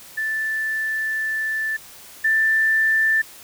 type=tone pair in turn; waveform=sine; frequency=1760 / 1772.2 Hz; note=A6 / A6; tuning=0 / +12 cents; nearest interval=unison; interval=12 cents; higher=second; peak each=-21 / -15 dBFS; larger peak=second; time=0.17-1.77 / 2.24-3.22 s; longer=first; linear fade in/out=10 ms; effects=white hiss -43 dBFS RMS until 3.43 s